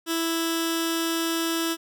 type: tone with notch filter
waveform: 15% pulse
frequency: 330 Hz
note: E4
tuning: 2 cents sharp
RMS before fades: -26 dBFS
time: 0.06-1.77 s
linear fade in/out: 50 ms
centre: 780 Hz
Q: 0.56
effects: none